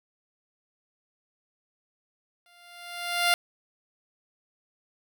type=tone with exponential growth; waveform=10% pulse; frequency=698.5 Hz; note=F5; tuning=in tune; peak=-10 dBFS; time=2.46-3.34 s; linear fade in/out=1 ms; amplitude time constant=190 ms; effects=none